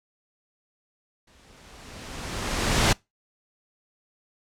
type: noise with exponential growth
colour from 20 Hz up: pink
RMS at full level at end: -18 dBFS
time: 1.27-2.93 s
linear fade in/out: 5 ms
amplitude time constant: 360 ms
effects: noise-tail reverb RT60 0.2 s tail -24 dB re dry + low-pass 8000 Hz 12 dB/octave